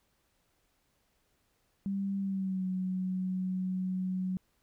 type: tone with pitch glide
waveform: sine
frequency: 196.6 to 185.57 Hz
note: G3 to F#3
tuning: +5 to +5 cents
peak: -30 dBFS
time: 1.86-4.37 s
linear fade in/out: 0 ms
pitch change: -100 cents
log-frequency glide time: 2.19-2.66 s
effects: pink hiss -74 dBFS RMS until 4.62 s